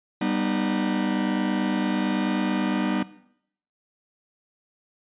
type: chord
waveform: 45% pulse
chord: G augmented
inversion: none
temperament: just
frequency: 196 / 245 / 306.2 Hz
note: G3 / B3 / D#4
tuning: 0 / -14 / -28 cents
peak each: -27 dBFS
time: 0.21-3.03 s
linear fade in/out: 5 ms
effects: noise-tail reverb RT60 0.7 s tail -17 dB re dry + resampled to 8000 Hz